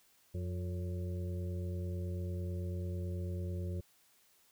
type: harmonic tone with a mistuned harmonic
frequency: 89.1 Hz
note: F2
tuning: 35 cents sharp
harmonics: 1 / 2 / 4 / 5 / 6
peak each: -36 / -44 / -47 / -53 / -52 dBFS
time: 0.34-3.81 s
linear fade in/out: 10 ms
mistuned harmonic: 6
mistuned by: +73 cents
effects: white hiss -68 dBFS RMS until 4.51 s